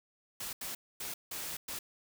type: noise bursts at uneven times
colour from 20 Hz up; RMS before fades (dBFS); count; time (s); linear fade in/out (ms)
white; -40; 5; 0.4-0.53 / 0.61-0.75 / 1-1.14 / 1.31-1.57 / 1.68-1.79; 5
effects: none